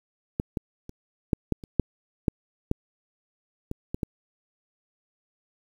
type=clicks; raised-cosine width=3 ms; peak=-12 / -14 / -26 / -8 / -10 / -28 / -6 / -8 / -10 / -18 / -16 / -14 dBFS; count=12; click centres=0.399 / 0.572 / 0.894 / 1.332 / 1.523 / 1.638 / 1.797 / 2.282 / 2.714 / 3.714 / 3.945 / 4.032 s; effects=8-bit